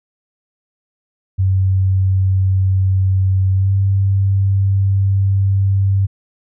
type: tone with pitch glide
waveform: sine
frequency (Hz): 95 to 97.67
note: F#2 to G2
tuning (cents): +46 to -6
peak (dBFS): -11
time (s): 1.38-6.07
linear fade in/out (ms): 20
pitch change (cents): +48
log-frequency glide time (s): 3.54-3.72
effects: none